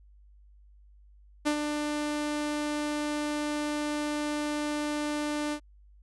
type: tone with ADSR envelope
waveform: sawtooth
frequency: 297.4 Hz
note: D4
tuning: 22 cents sharp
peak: -19 dBFS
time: 1.45-5.6 s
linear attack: 22 ms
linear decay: 81 ms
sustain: -6 dB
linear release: 74 ms
effects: added 50 Hz sine -53 dBFS peak until 6.02 s + resampled to 24000 Hz